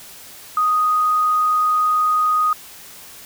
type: tone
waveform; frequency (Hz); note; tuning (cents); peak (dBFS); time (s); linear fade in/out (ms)
sine; 1244.5; D#6; 0; -14; 0.57-2.53; 2
effects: white hiss -40 dBFS RMS until 3.25 s